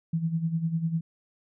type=tone with tremolo; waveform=sine; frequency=164.2 Hz; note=E3; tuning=6 cents flat; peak=-22 dBFS; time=0.13-1.01 s; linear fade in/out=5 ms; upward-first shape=sine; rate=10 Hz; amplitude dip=70%; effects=none